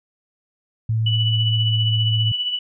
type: tone with pitch glide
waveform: sine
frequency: 111.5 to 110.73 Hz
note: A2 to A2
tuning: +23 to +11 cents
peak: -17 dBFS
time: 0.89-2.32 s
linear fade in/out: 5 ms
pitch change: -12 cents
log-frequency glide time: 1.43-1.82 s
type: tone with tremolo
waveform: sine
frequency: 2960 Hz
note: F#7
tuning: in tune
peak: -18 dBFS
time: 1.06-2.59 s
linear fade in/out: 5 ms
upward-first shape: triangle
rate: 15 Hz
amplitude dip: 60%
effects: none